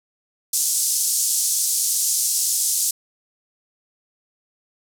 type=band-pass noise; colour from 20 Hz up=pink; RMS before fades=-21 dBFS; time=0.53-2.91 s; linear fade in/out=5 ms; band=5900 to 12000 Hz; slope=24 dB/octave; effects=none